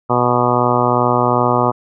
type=harmonic tone; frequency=122.6 Hz; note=B2; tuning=12 cents flat; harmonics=1 / 2 / 3 / 4 / 5 / 6 / 7 / 8 / 9 / 10; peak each=-21 / -21 / -21 / -21 / -21 / -21 / -21 / -21 / -21 / -21 dBFS; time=0.09-1.72 s; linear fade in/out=20 ms; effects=none